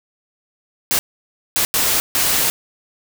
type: noise bursts at uneven times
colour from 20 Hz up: white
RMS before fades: -17 dBFS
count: 4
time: 0.91-0.99 / 1.56-1.65 / 1.74-2 / 2.15-2.5 s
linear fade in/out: 0 ms
effects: none